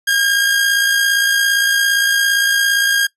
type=tone with amplitude modulation; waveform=sawtooth; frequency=1619 Hz; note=G#6; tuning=45 cents flat; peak=-7 dBFS; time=0.07-3.07 s; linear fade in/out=10 ms; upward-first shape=sine; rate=57.5 Hz; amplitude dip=40%; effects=noise-tail reverb RT60 0.1 s tail -20 dB re dry + resampled to 32000 Hz